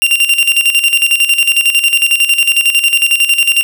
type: tone with tremolo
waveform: 45% pulse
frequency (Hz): 2777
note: F7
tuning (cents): -10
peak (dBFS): -6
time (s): 0.02-3.63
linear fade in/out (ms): 0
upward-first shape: square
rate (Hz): 11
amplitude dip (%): 65
effects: none